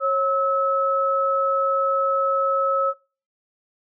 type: tone pair together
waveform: sine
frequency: 545 / 1296.2 Hz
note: C#5 / E6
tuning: -29 / -30 cents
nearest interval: octave + minor third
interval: 1499 cents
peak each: -21 / -20 dBFS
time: 0-2.94 s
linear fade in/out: 50 ms
effects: noise-tail reverb RT60 0.4 s tail -24 dB re dry